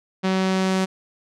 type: tone with low-pass filter sweep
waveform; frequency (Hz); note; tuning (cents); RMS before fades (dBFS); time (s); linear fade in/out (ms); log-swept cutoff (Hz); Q
sawtooth; 188.8; F#3; +35; -21; 0.23-0.86; 20; 4400 to 7800; 0.92
effects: none